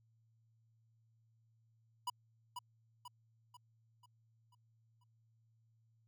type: tone with echo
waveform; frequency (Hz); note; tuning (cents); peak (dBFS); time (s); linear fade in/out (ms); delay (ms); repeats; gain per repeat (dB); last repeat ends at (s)
square; 980; B5; -14; -37; 2.07-2.1; 5; 490; 6; -6; 5.04
effects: added 113 Hz sine -70 dBFS peak until 6.07 s